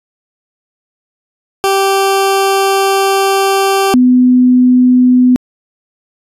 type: tone pair in turn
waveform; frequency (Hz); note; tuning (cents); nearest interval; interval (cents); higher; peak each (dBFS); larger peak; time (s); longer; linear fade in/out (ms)
20% pulse / sine; 390 / 250.8; G4 / B3; -9 / +27; minor sixth; 764; first; -4; neither; 1.64-3.94 / 3.94-5.36; first; 0
effects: resampled to 32000 Hz